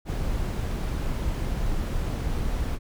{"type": "noise", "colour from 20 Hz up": "brown", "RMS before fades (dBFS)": -27, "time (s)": [0.05, 2.79], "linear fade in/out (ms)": 50, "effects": []}